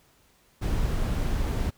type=noise; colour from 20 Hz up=brown; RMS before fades=-26 dBFS; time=0.61-1.71 s; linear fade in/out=20 ms; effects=pink hiss -62 dBFS RMS until 1.77 s